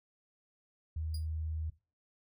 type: tone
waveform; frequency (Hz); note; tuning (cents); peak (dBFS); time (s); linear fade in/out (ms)
sine; 79; D#2; +27; -34; 0.96-1.7; 5
type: tone with exponential decay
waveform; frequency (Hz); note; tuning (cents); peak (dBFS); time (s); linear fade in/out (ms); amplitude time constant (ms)
sawtooth; 4872; D#8; -37; -39; 1.14-1.26; 5; 25
effects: noise-tail reverb RT60 0.3 s tail -18 dB re dry